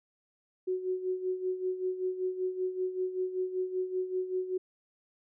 sine tone with tremolo, 370 Hz, F#4, in tune, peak -27 dBFS, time 0.67-4.58 s, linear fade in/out 10 ms, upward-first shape sine, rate 5.2 Hz, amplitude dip 70%, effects none

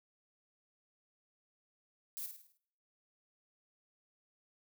violet noise with echo, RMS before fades -42 dBFS, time 2.17-2.26 s, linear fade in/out 0 ms, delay 52 ms, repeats 6, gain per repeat -6 dB, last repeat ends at 2.572 s, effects noise-tail reverb RT60 0.7 s tail -24 dB re dry

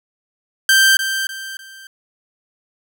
sawtooth tone with echo, 1568 Hz, G6, in tune, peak -6 dBFS, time 0.69-0.97 s, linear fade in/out 2 ms, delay 300 ms, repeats 3, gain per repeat -9 dB, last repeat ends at 1.87 s, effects none

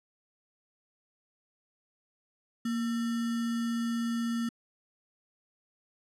sine tone with sample-and-hold, 233.1 Hz, A#3, in tune, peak -28 dBFS, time 2.65-4.49 s, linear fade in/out 5 ms, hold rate 1575 Hz, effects low-pass 11000 Hz 12 dB/octave

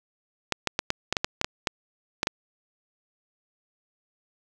clicks, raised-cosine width 0.2 ms, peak -6 dBFS, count 12, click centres 0.523 / 0.673 / 0.791 / 0.904 / 1.126 / 1.168 / 1.245 / 1.414 / 1.445 / 1.672 / 2.231 / 2.271 s, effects none

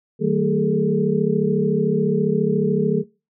sine tone cluster, 156.9 / 192 / 225.3 / 410.3 / 444.4 Hz, D#3 / G3 / A3 / G#4 / A4, +15 / -36 / +41 / -21 / +17 cents, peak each -23 dBFS, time 0.19-3.04 s, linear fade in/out 50 ms, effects noise-tail reverb RT60 0.3 s tail -22 dB re dry

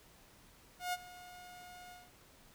sawtooth tone with ADSR envelope, 719 Hz, F#5, 50 cents flat, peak -29 dBFS, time 0.79-2.12 s, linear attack 140 ms, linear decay 35 ms, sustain -18 dB, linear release 200 ms, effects pink hiss -62 dBFS RMS until 2.54 s

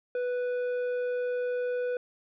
sine tone with tanh clipping, 493.9 Hz, B4, in tune, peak -29 dBFS, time 0.15-1.97 s, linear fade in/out 2 ms, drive 8 dB, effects none

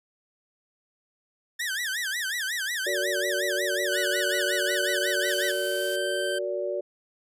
sawtooth tone with vibrato, 1727 Hz, A6, 33 cents flat, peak -24 dBFS, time 1.59-5.52 s, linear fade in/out 10 ms, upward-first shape sine, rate 5.5 Hz, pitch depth 230 cents each way
sine chord, Gb augmented, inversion none, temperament just, 370 / 462.5 / 578.1 Hz, Gb4 / Bb4 / D5, 0 / -14 / -27 cents, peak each -31 / -35 / -29 dBFS, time 2.86-6.81 s, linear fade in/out 10 ms
25% pulse tone with pitch glide, 1480 to 1554.5 Hz, F#6 to G6, 0 to -15 cents, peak -26 dBFS, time 3.91-6.39 s, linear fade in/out 10 ms, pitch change +85 cents, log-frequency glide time 4.57-5.99 s
blue noise, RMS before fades -39 dBFS, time 5.28-5.96 s, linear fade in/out 2 ms
effects resampled to 32000 Hz

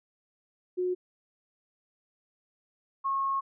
sine tone pair in turn, 363.3 / 1088.7 Hz, F#4 / C#6, -32 / -32 cents, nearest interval octave + perfect fifth, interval 1900 cents, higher second, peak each -26 dBFS, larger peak neither, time 0.77-0.95 / 3.04-3.41 s, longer second, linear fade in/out 20 ms, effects none

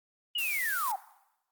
sine linear sweep, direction down, 2960 to 732 Hz, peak -29 dBFS, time 0.35-0.96 s, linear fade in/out 5 ms
blue noise, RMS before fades -36 dBFS, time 0.38-0.92 s, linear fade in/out 5 ms
effects noise-tail reverb RT60 0.9 s tail -17 dB re dry + Opus 24 kbps

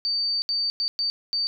sine tone bursts at uneven times, 4600 Hz, D8, 37 cents flat, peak -22 dBFS, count 5, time 0.05-0.42 / 0.49-0.7 / 0.8-0.88 / 0.99-1.1 / 1.33-1.47 s, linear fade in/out 0 ms, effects none

